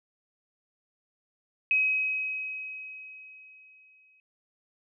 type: tone with exponential decay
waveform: sine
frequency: 2540 Hz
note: D#7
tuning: 35 cents sharp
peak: -20 dBFS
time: 1.71-4.2 s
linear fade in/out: 1 ms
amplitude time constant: 540 ms
effects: none